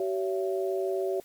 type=tone cluster; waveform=sine; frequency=382 / 563 / 670 Hz; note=G4 / C#5 / E5; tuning=-45 / +27 / +28 cents; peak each=-28 / -34 / -34 dBFS; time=0-1.2 s; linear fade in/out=2 ms; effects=white hiss -57 dBFS RMS until 1.24 s + Opus 48 kbps